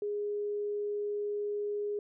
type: tone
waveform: sine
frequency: 413.1 Hz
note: G#4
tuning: 9 cents flat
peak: -31 dBFS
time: 0.02-1.99 s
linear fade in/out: 2 ms
effects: none